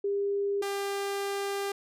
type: tone pair in turn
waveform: sine / sawtooth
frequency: 401.2 / 398.4 Hz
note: G4 / G4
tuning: +40 / +28 cents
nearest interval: unison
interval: 12 cents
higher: first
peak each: -26 dBFS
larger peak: neither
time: 0.04-0.62 / 0.62-1.72 s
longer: second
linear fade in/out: 5 ms
effects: resampled to 32000 Hz